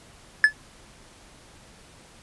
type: tone with exponential decay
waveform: triangle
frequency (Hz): 1723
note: A6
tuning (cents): -37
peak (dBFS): -6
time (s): 0.44-0.53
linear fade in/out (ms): 1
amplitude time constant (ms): 19
effects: pink hiss -51 dBFS RMS until 2.22 s + resampled to 24000 Hz